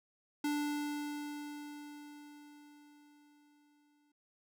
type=tone with exponential decay; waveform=square; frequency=293.7 Hz; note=D4; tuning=in tune; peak=-32 dBFS; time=0.44-4.12 s; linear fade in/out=5 ms; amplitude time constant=800 ms; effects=none